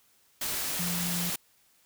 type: tone in noise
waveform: sine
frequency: 174.61 Hz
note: F3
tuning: in tune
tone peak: -32 dBFS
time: 0.79-1.3 s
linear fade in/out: 5 ms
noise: white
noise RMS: -32 dBFS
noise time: 0.41-1.36 s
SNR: -3 dB
effects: white hiss -65 dBFS RMS until 1.85 s